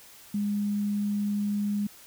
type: tone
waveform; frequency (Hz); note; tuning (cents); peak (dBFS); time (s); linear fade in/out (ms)
sine; 205.2; G#3; -21; -25; 0.34-1.87; 5
effects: white hiss -51 dBFS RMS until 2.06 s